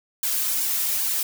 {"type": "noise with flanger", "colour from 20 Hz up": "blue", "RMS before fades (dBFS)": -24, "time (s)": [0.23, 1.23], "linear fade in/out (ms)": 2, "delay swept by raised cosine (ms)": [1.5, 3.6], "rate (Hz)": 2.5, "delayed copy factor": -0.9, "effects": []}